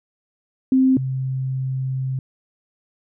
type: tone pair in turn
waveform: sine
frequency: 261.6 / 131.56 Hz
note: C4 / C3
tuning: 0 / +10 cents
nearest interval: octave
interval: 1190 cents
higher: first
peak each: -12 / -21 dBFS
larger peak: first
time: 0.72-0.97 / 0.97-2.19 s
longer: second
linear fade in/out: 2 ms
effects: none